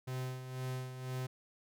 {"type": "tone with tremolo", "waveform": "45% pulse", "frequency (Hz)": 128.7, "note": "C3", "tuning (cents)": -28, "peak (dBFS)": -36, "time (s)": [0.07, 1.27], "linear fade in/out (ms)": 10, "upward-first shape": "sine", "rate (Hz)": 2, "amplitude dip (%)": 60, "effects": []}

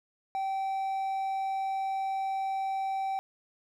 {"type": "tone", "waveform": "triangle", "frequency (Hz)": 774, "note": "G5", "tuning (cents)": -22, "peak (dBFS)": -27, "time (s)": [0.35, 3.19], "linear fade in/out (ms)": 0, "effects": []}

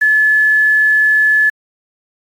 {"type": "tone with quantisation", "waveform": "sine", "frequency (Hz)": 1723, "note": "A6", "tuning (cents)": -37, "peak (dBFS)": -8, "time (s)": [0.01, 1.5], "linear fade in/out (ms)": 10, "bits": 6, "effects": ["AAC 64 kbps"]}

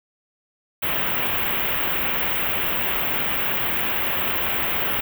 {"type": "band-stop noise", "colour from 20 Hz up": "white", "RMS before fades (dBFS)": -23, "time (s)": [0.82, 5.01], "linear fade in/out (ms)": 10, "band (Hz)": [3200, 15000], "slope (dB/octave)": 48, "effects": []}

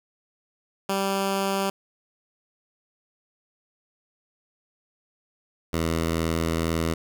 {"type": "tone pair in turn", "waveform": "10% pulse", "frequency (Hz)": [195.3, 82.11], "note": ["G3", "E2"], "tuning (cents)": [-6, -6], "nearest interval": "octave + minor third", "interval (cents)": 1500, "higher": "first", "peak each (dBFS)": -15, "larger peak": "neither", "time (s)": [[0.89, 1.7], [5.73, 6.94]], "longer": "second", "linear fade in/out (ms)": 5, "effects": []}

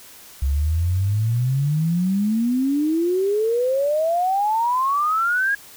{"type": "exponential sweep", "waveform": "sine", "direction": "up", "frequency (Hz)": [66, 1661.2], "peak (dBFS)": -17, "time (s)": [0.42, 5.55], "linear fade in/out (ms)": 5, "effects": ["white hiss -44 dBFS RMS until 5.76 s"]}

